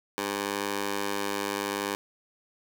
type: tone with high-pass filter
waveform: 15% pulse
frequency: 100.7 Hz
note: G2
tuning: 47 cents sharp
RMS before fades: -31 dBFS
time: 0.18-1.95 s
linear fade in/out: 0 ms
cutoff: 460 Hz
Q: 0.77
effects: none